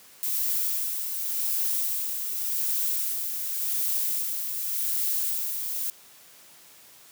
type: noise with tremolo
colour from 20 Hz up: violet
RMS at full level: -26 dBFS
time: 0.23-5.9 s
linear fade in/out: 0 ms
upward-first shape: sine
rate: 0.88 Hz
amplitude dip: 45%
effects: white hiss -52 dBFS RMS until 7.11 s + high-pass 100 Hz 12 dB/octave